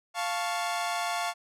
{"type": "chord", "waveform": "sawtooth", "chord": "F augmented", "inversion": "none", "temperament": "equal", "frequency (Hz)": [698.5, 880, 1108.7], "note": ["F5", "A5", "C#6"], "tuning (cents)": [0, 0, 0], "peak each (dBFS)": [-27, -31, -31], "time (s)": [0.14, 1.34], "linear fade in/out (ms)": 50, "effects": ["low-pass 11000 Hz 12 dB/octave"]}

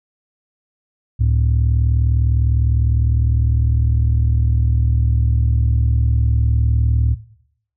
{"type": "tone pair together", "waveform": "sine", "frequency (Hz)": [70.16, 110], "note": ["C#2", "A2"], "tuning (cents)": [21, 0], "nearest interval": "minor sixth", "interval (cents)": 779, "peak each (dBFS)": -14, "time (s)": [1.19, 7.15], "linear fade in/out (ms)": 20, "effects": ["noise-tail reverb RT60 0.7 s tail -17 dB re dry", "tanh soft clip ceiling -8 dBFS"]}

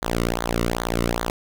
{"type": "tone with flanger", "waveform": "sawtooth", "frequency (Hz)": 58.27, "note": "A#1", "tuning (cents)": 0, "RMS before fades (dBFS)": -24, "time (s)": [0.02, 1.3], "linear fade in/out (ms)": 0, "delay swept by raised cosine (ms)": [0.37, 1.24], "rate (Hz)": 2.5, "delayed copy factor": -0.9, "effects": []}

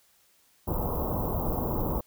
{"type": "band-stop noise", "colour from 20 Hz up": "pink", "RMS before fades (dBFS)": -29, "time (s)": [0.67, 2.01], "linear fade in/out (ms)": 10, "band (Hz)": [1100, 14000], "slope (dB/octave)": 48, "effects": ["white hiss -64 dBFS RMS until 2.06 s"]}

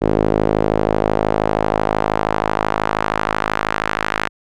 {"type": "tone with band-pass filter sweep", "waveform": "sawtooth", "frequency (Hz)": 52.9, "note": "G#1", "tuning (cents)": 33, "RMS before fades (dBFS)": -18, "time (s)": [0.01, 4.29], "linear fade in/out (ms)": 20, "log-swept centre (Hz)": [420, 1600], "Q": 1.3, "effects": []}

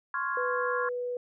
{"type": "chord", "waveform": "sine", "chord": "Db major seventh", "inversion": "third", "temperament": "equal", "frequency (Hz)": [1046.5, 1108.7, 1396.9, 1661.2], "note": ["C6", "Db6", "F6", "Ab6"], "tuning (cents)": [0, 0, 0, 0], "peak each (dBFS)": -34, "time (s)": [0.14, 0.89], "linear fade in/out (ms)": 2}
{"type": "tone with pitch glide", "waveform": "sine", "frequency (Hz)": [496.1, 491.3], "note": ["B4", "B4"], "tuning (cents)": [8, -9], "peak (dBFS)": -30, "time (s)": [0.37, 1.17], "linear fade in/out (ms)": 2, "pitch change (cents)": -17, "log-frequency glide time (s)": [0.48, 0.96]}
{"effects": []}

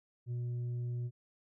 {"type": "tone with tanh clipping", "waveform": "triangle", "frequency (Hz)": 121.2, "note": "B2", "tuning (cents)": -32, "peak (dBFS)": -35, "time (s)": [0.26, 1.11], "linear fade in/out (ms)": 50, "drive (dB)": 8, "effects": []}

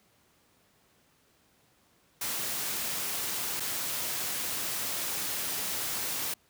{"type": "noise with dropouts", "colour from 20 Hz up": "white", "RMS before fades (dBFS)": -33, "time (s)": [2.21, 6.34], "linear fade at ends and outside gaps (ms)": 5, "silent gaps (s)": [3.599, 3.603], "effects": ["pink hiss -66 dBFS RMS until 6.49 s", "high-pass 80 Hz 12 dB/octave"]}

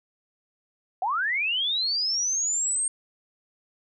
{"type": "linear sweep", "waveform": "sine", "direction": "up", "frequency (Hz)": [698.5, 8600], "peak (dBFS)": -23, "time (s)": [1.02, 2.88], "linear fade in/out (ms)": 2, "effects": []}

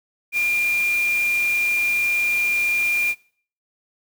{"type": "tone in noise", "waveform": "sine", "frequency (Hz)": 2400, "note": "D7", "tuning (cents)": 37, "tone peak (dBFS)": -18, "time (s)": [0.32, 3.15], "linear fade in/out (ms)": 50, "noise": "white", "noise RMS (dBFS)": -34, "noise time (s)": [0.32, 3.15], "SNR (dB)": 13, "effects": ["noise-tail reverb RT60 0.5 s tail -20 dB re dry"]}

